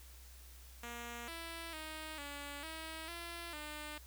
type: tone with pitch steps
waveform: 5% pulse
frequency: 237.2 / 332 / 312.6 / 286.2 / 320.3 / 340.6 / 300.7 Hz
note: A#3 / E4 / D#4 / D4 / E4 / F4 / D4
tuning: +30 / +12 / +8 / -45 / -50 / -43 / +41 cents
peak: -33 dBFS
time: 0.83-3.98 s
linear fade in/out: 2 ms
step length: 450 ms
effects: added 62 Hz sine -54 dBFS peak until 4.06 s + white hiss -60 dBFS RMS until 4.06 s